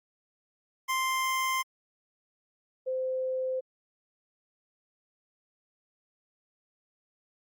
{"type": "tone pair in turn", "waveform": ["25% pulse", "sine"], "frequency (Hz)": [1046.5, 517.5], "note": ["C6", "C5"], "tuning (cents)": [0, -19], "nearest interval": "octave", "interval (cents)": 1219, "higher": "first", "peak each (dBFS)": [-23, -28], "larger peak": "first", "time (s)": [[0.88, 1.63], [2.86, 3.61]], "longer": "neither", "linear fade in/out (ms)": 20, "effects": ["Opus 48 kbps"]}